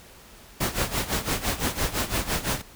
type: noise with tremolo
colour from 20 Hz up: pink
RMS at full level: -24 dBFS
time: 0.6-2.62 s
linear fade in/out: 10 ms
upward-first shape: sine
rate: 5.9 Hz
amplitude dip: 80%
effects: pink hiss -49 dBFS RMS until 2.75 s